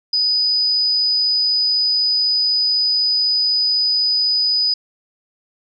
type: tone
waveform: sine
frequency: 4978 Hz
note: D#8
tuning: in tune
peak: -14 dBFS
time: 0.13-4.74 s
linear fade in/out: 5 ms
effects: none